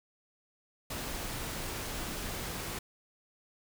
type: noise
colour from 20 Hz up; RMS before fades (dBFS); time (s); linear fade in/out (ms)
pink; -38; 0.9-2.79; 5
effects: none